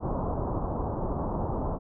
pink low-pass noise, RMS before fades -30 dBFS, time 0-1.79 s, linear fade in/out 50 ms, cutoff 1100 Hz, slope 48 dB/octave, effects none

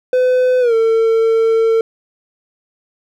triangle tone with pitch glide, 506 to 450.8 Hz, B4 to A4, +42 to +42 cents, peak -8 dBFS, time 0.13-1.81 s, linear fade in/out 2 ms, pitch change -200 cents, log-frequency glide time 0.6-0.74 s, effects none

